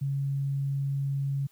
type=tone; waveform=sine; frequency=138.59 Hz; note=C#3; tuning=in tune; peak=-26 dBFS; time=0.01-1.47 s; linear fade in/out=10 ms; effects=white hiss -64 dBFS RMS until 1.51 s + high-pass 60 Hz 12 dB/octave